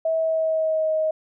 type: tone with pitch glide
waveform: sine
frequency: 647 to 628.6 Hz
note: E5 to D#5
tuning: -32 to +18 cents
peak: -19 dBFS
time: 0.05-1.11 s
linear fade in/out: 5 ms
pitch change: -50 cents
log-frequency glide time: 0.17-0.92 s
effects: none